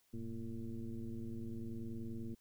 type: tone with frequency modulation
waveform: sine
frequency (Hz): 120.2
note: B2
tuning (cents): -46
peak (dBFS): -40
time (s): 0.13-2.35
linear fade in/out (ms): 10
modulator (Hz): 110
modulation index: 1.8
effects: white hiss -74 dBFS RMS until 2.4 s